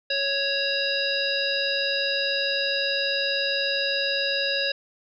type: harmonic tone with a mistuned harmonic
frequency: 554.4 Hz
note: C#5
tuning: in tune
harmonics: 1 / 3 / 5 / 7 / 9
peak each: -29 / -29 / -29 / -29 / -29 dBFS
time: 0.1-4.72 s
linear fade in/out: 5 ms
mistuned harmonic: 9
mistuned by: -23 cents
effects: none